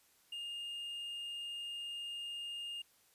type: tone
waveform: triangle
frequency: 2827 Hz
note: F7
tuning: 20 cents sharp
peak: -39 dBFS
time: 0.32-2.82 s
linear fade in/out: 5 ms
effects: white hiss -69 dBFS RMS until 3.14 s + resampled to 32000 Hz